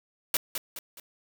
white noise with echo, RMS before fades -25 dBFS, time 0.34-0.37 s, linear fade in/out 2 ms, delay 210 ms, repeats 3, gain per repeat -7 dB, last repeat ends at 1 s, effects none

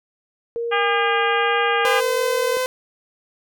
sine tone with vibrato, 466.2 Hz, A#4, in tune, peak -22 dBFS, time 0.56-2.57 s, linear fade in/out 0 ms, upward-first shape triangle, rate 1.2 Hz, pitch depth 17 cents each way
harmonic tone, 404.4 Hz, G#4, 46 cents flat, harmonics 2 / 3 / 4 / 5 / 6 / 7 / 8, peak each -23 / -23 / -23 / -28 / -28 / -29 / -33 dBFS, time 0.71-2.01 s, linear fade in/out 20 ms
sawtooth tone, 511 Hz, C5, 41 cents flat, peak -16 dBFS, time 1.85-2.66 s, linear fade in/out 0 ms
effects none

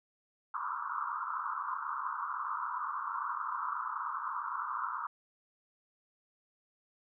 pink band-pass noise, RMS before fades -37 dBFS, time 0.54-5.07 s, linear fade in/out 2 ms, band 960 to 1400 Hz, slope 96 dB/octave, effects none

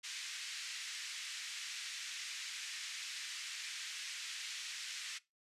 pink band-pass noise, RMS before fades -45 dBFS, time 0.03-5.19 s, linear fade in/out 20 ms, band 1900 to 7600 Hz, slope 24 dB/octave, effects noise-tail reverb RT60 0.2 s tail -19 dB re dry + resampled to 32000 Hz

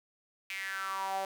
sawtooth tone with high-pass filter sweep, 193.2 Hz, G3, 25 cents flat, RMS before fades -36 dBFS, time 0.5-1.25 s, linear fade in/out 2 ms, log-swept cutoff 2400 to 650 Hz, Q 6.2, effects none

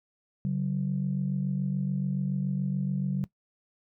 sine tone pair together, 140.97 / 188 Hz, C#3 / F#3, +29 / +28 cents, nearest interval perfect fourth, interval 499 cents, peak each -28 dBFS, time 0.45-3.24 s, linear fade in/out 0 ms, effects noise-tail reverb RT60 0.1 s tail -19 dB re dry + tanh soft clip ceiling -19 dBFS

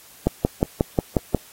click train, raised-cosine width 2 ms, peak -3 dBFS, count 7, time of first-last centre 0.27-1.347 s, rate 5.57 Hz, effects white hiss -48 dBFS RMS until 1.52 s + AAC 48 kbps

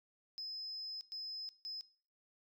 sine tone bursts at uneven times, 5100 Hz, D#8, 42 cents sharp, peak -40 dBFS, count 3, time 0.38-1.01 / 1.12-1.49 / 1.65-1.81 s, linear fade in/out 0 ms, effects noise-tail reverb RT60 0.4 s tail -19 dB re dry + tanh soft clip ceiling -37 dBFS

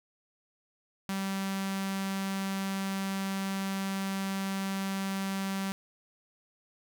sawtooth tone with notch filter, 194.1 Hz, G3, 17 cents flat, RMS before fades -33 dBFS, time 1.09-5.72 s, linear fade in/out 0 ms, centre 450 Hz, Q 0.94, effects none

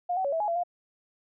sine tone with pitch steps, 710 / 757 / 560 / 653 / 836 / 678 / 703 Hz, F5 / F#5 / C#5 / E5 / G#5 / E5 / F5, +28 / +39 / +18 / -17 / +11 / +49 / +11 cents, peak -25 dBFS, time 0.09-0.636 s, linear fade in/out 10 ms, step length 78 ms, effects none

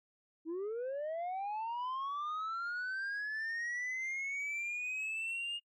sine linear sweep, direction up, 311.1 to 2852 Hz, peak -33 dBFS, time 0.45-5.6 s, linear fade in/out 50 ms, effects noise-tail reverb RT60 0.1 s tail -21 dB re dry + tanh soft clip ceiling -35 dBFS

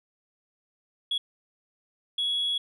sine tone bursts at uneven times, 3353 Hz, G#7, 16 cents sharp, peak -23 dBFS, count 2, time 1.11-1.18 / 2.18-2.58 s, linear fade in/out 5 ms, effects tanh soft clip ceiling -22 dBFS

